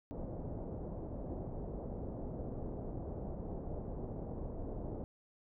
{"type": "low-pass noise", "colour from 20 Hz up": "pink", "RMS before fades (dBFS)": -42, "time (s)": [0.11, 5.04], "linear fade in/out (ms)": 0, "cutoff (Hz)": 670, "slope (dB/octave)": 24, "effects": []}